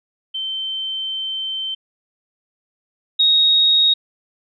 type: tone pair in turn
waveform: sine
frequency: 3100 / 3759 Hz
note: G7 / A#7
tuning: -20 / +14 cents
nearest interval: minor third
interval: 334 cents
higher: second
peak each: -22 / -11 dBFS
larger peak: second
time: 0.34-1.75 / 3.19-3.94 s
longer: first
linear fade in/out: 10 ms
effects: none